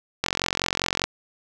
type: click train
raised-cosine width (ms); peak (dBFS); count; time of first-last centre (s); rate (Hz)
0.2; -4; 37; 0.24-1.04; 45
effects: none